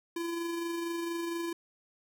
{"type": "tone with amplitude modulation", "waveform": "square", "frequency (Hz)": 338.3, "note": "E4", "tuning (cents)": 45, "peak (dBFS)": -32, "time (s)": [0.16, 1.53], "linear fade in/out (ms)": 5, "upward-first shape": "sine", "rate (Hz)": 24.3, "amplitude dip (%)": 30, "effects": []}